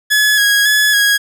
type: tone with vibrato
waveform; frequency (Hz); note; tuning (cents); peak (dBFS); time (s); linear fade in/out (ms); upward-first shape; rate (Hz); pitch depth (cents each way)
sawtooth; 1677; G#6; +16; -6; 0.1-1.18; 20; square; 1.8; 26
effects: none